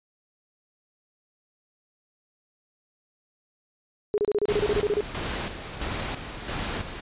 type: tone bursts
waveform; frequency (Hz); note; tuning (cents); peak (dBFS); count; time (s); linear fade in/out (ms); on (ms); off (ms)
sine; 415.3; G#4; 0; -20; 13; 4.14-5.007; 0; 39; 30
type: noise with tremolo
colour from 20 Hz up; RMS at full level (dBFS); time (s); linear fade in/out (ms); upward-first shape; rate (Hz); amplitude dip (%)
pink; -30; 4.48-7.01; 10; square; 1.5; 55
effects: resampled to 8000 Hz